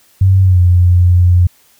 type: tone with pitch glide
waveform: sine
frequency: 95.3 to 88.92 Hz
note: G2 to F2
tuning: -48 to +32 cents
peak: -5 dBFS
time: 0.21-1.47 s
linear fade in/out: 5 ms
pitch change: -120 cents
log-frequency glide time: 0.42-0.61 s
effects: white hiss -50 dBFS RMS until 1.79 s